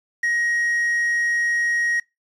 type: tone with quantisation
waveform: triangle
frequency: 1886 Hz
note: A#6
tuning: 20 cents sharp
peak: -17 dBFS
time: 0.23-2 s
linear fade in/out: 5 ms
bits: 7
effects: noise-tail reverb RT60 0.2 s tail -23 dB re dry + low-pass 9000 Hz 12 dB/octave